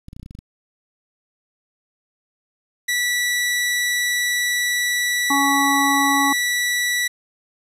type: clicks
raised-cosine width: 5 ms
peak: -24 dBFS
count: 9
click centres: 0.084 / 0.131 / 0.165 / 0.197 / 0.23 / 0.261 / 0.309 / 0.351 / 0.389 s
type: tone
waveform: sawtooth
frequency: 1955 Hz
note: B6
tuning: 18 cents flat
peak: -15 dBFS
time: 2.88-7.08 s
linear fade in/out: 10 ms
type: harmonic tone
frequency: 279.6 Hz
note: C#4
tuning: 15 cents sharp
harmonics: 1 / 3 / 4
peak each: -21 / -21 / -21 dBFS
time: 5.3-6.33 s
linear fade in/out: 5 ms
effects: resampled to 32000 Hz + 8-bit